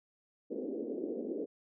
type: band-pass noise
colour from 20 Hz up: white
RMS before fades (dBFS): -38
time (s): 0.5-1.46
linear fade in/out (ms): 20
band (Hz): 230 to 490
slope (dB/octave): 48
effects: none